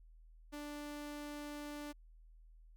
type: tone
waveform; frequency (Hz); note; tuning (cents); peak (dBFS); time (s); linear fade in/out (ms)
sawtooth; 293.7; D4; 0; -40; 0.52-1.93; 20
effects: added 40 Hz sine -57 dBFS peak until 2.76 s

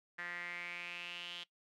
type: tone with band-pass filter sweep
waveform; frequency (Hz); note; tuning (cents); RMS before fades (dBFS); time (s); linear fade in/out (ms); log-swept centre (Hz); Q
sawtooth; 174.61; F3; 0; -45; 0.18-1.44; 10; 1800 to 3200; 6.1
effects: noise-tail reverb RT60 0.1 s tail -19 dB re dry

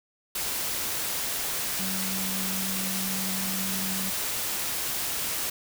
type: tone in noise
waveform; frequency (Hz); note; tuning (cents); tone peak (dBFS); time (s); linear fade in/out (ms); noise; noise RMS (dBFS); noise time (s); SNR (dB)
sine; 190.3; F#3; +49; -33; 1.79-4.1; 5; white; -30; 0.35-5.5; -6
effects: none

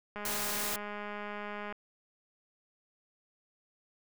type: click train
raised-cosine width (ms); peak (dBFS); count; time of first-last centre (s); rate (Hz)
0.5; -26; 325; 0.16-1.725; 207
type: noise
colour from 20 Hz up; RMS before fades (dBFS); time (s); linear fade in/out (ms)
white; -35; 0.25-0.76; 2
effects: none

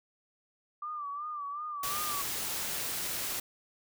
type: tone with vibrato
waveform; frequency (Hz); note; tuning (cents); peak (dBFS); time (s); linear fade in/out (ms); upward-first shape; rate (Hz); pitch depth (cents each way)
sine; 1177; D6; +3; -35; 0.82-2.22; 5; sine; 2.7; 73
type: noise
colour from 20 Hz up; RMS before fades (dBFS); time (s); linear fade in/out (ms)
white; -35; 1.83-3.4; 5
effects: none

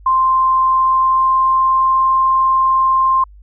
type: tone with pitch glide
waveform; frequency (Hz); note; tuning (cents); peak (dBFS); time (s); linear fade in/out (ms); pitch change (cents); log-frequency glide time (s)
sine; 1046.5 to 1053.8; C6 to C6; 0 to +12; -10; 0.06-3.24; 5; +12; 0.63-2.14
effects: added 50 Hz sine -38 dBFS peak until 3.42 s

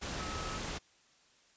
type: tone in noise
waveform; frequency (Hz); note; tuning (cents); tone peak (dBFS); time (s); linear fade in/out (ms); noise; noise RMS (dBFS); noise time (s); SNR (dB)
sine; 1288; E6; -41; -43; 0.18-0.59; 20; pink; -39; 0.01-0.79; -7
effects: white hiss -66 dBFS RMS until 1.56 s + resampled to 16000 Hz

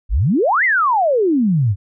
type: exponential two-way sweep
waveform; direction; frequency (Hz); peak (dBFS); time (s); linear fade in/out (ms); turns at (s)
sine; up then down; 40.86 to 2125 to 90.6; -12; 0.09-1.76; 50; 0.64
effects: none

